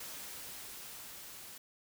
white noise with level ramp, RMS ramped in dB -45 to -50 dBFS, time 0-1.58 s, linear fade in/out 5 ms, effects none

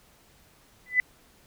sine tone with exponential growth, 2000 Hz, B6, 21 cents sharp, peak -14 dBFS, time 0.86-1 s, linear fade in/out 1 ms, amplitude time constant 29 ms, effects pink hiss -59 dBFS RMS until 1.46 s

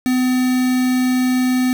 triangle tone with quantisation, 253.6 Hz, B3, 46 cents sharp, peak -12 dBFS, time 0.06-1.73 s, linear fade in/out 0 ms, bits 4, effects none

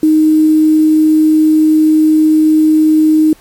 sine tone with quantisation, 311.1 Hz, D#4, in tune, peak -5 dBFS, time 0.03-3.33 s, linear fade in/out 2 ms, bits 5, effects pink hiss -45 dBFS RMS until 3.4 s + MP3 64 kbps

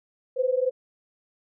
sine tone pair together, 501.3 / 523.3 Hz, B4 / C5, +26 / 0 cents, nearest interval minor second, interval 74 cents, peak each -24 dBFS, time 0.36-0.71 s, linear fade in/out 20 ms, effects none

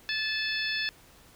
harmonic tone, 870 Hz, A5, 20 cents flat, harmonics 2 / 3 / 4 / 5 / 6, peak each -32 / -34 / -35 / -36 / -37 dBFS, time 0.09-0.89 s, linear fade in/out 0 ms, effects pink hiss -56 dBFS RMS until 1.35 s

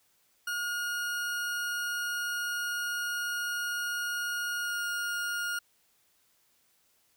40% pulse tone with pitch glide, 1433 to 1424.7 Hz, F6 to F6, +44 to +34 cents, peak -30 dBFS, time 0.47-5.59 s, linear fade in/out 5 ms, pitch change -10 cents, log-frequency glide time 4.62-4.78 s, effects white hiss -69 dBFS RMS until 7.16 s

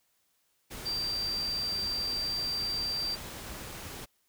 sine tone in noise, 4699 Hz, D8, in tune, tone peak -30 dBFS, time 0.85-3.16 s, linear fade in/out 20 ms, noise pink, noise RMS -42 dBFS, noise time 0.7-4.06 s, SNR +9 dB, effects white hiss -73 dBFS RMS until 4.28 s

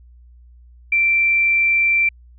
sine tone, 2349 Hz, D7, in tune, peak -13 dBFS, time 0.92-2.09 s, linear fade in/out 5 ms, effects added 60 Hz sine -43 dBFS peak until 2.38 s

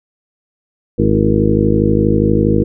harmonic tone with a mistuned harmonic, 52.4 Hz, G#1, 16 cents sharp, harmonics 1 / 2 / 3 / 4 / 5 / 6 / 7 / 8 / 9, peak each -20 / -17 / -19 / -16 / -22 / -17 / -20 / -22 / -18 dBFS, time 0.98-2.64 s, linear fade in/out 10 ms, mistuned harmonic 7, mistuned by -39 cents, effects none

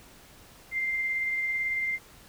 sine tone with tremolo, 2093 Hz, C7, in tune, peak -25 dBFS, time 0.71-1.99 s, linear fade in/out 50 ms, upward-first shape triangle, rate 18 Hz, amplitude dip 30%, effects pink hiss -53 dBFS RMS until 2.28 s

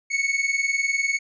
45% pulse tone pair together, 2200 / 2220 Hz, C#7 / C#7, -14 / +2 cents, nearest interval unison, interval 16 cents, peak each -24 / -24 dBFS, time 0.1-1.19 s, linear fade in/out 20 ms, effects resampled to 16000 Hz

